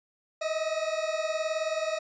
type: beating tone pair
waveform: 40% pulse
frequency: 622.3 / 641.3 Hz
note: D#5 / E5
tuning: 0 / -48 cents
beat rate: 19 Hz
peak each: -30 dBFS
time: 0.41-1.99 s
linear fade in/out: 10 ms
effects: resampled to 16000 Hz